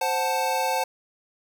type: chord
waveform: square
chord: F# diminished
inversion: second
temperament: equal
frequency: 523.3 / 740 / 880 Hz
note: C5 / F#5 / A5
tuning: 0 / 0 / 0 cents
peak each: -29 / -29 / -26 dBFS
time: 0.01-0.84 s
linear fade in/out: 5 ms
effects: none